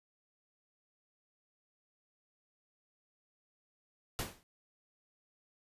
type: noise with exponential decay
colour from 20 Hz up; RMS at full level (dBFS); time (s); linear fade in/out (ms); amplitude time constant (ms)
pink; -33; 4.19-4.43; 0; 52
effects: resampled to 32000 Hz